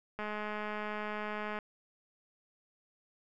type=click train; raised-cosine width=0.5 ms; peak=-24 dBFS; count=296; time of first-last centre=0.19-1.588 s; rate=211 Hz; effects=none